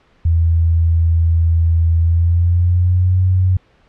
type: tone with pitch glide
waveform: sine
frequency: 82.8 to 92.4 Hz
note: E2 to F#2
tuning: +8 to -2 cents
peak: -10 dBFS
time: 0.25-3.57 s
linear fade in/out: 5 ms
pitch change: +190 cents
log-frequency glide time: 1.99-3.21 s
effects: pink hiss -54 dBFS RMS until 3.88 s + low-pass 3000 Hz 12 dB/octave